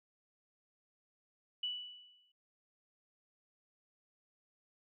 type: tone with exponential decay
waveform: sine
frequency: 2960 Hz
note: F#7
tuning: in tune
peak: -33 dBFS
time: 1.63-2.32 s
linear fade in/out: 5 ms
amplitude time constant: 150 ms
effects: none

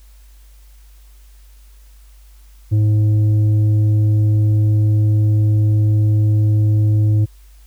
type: tone with tanh clipping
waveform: triangle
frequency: 106.2 Hz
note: G#2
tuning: 39 cents sharp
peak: -12 dBFS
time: 2.71-7.26 s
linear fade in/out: 20 ms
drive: 10 dB
effects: added 50 Hz sine -41 dBFS peak until 7.66 s + white hiss -55 dBFS RMS until 7.66 s

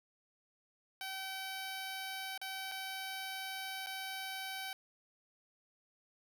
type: tone with dropouts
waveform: 10% pulse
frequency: 767 Hz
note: G5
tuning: 38 cents flat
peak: -32 dBFS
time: 1.01-4.73 s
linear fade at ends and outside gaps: 1 ms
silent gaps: 2.377-2.415 / 2.715-2.719 / 3.862-3.869 s
effects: none

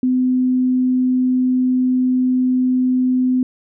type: tone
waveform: sine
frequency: 254.3 Hz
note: C4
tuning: 49 cents flat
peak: -13 dBFS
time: 0.03-3.43 s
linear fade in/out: 2 ms
effects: none

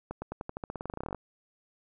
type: accelerating click train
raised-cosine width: 1 ms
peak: -22 dBFS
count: 21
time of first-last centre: 0.11-1.147 s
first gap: 110 ms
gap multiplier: 0.91
effects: none

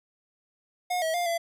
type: tone with pitch steps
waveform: square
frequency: 720 / 643 / 702 / 675 Hz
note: F#5 / E5 / F5 / E5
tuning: -47 / -43 / +9 / +41 cents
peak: -26 dBFS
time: 0.9-1.38 s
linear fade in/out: 10 ms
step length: 120 ms
effects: resampled to 32000 Hz

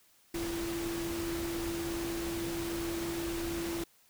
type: tone in noise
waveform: sine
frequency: 337.3 Hz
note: E4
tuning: 40 cents sharp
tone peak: -34 dBFS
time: 0.34-3.84 s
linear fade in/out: 5 ms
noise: pink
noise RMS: -40 dBFS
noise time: 0.34-3.84 s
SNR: +3 dB
effects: white hiss -65 dBFS RMS until 4.09 s

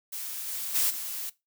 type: noise with level steps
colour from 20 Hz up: blue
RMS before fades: -36 / -34 / -25 / -35 dBFS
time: 0.12-1.3 s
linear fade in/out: 10 ms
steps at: 0.46 / 0.74 / 0.89 s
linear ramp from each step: 20 ms
effects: noise-tail reverb RT60 0.2 s tail -19 dB re dry

